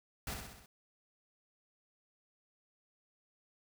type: noise with echo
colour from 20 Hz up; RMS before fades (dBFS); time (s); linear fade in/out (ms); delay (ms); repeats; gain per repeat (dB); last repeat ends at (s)
pink; -40; 0.27-0.34; 2; 64; 5; -4; 0.66
effects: none